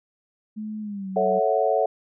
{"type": "tone with pitch glide", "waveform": "sine", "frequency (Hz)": [214.4, 189.91], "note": ["A3", "F#3"], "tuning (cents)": [-45, 45], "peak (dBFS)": -29, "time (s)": [0.56, 1.4], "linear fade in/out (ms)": 20, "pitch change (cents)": -210, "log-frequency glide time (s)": [0.81, 1.09]}
{"type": "chord", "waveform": "sine", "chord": "F# minor seventh", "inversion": "first", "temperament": "equal", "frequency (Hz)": [440, 554.4, 659.3, 740], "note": ["A4", "C#5", "E5", "F#5"], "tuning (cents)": [0, 0, 0, 0], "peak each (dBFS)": -24, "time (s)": [1.16, 1.86], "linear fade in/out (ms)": 5}
{"effects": []}